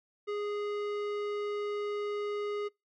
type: tone with tanh clipping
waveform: sine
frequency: 413.6 Hz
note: G#4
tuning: 7 cents flat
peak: -34 dBFS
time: 0.27-2.69 s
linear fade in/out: 20 ms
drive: 16 dB
effects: noise-tail reverb RT60 0.2 s tail -26 dB re dry